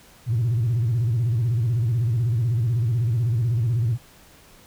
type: tone with vibrato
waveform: sine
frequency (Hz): 116.54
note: A#2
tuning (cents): 0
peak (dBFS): -17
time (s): 0.26-3.98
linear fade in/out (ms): 50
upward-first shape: square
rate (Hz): 16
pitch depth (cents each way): 120
effects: tanh soft clip ceiling -16 dBFS + pink hiss -51 dBFS RMS until 4.66 s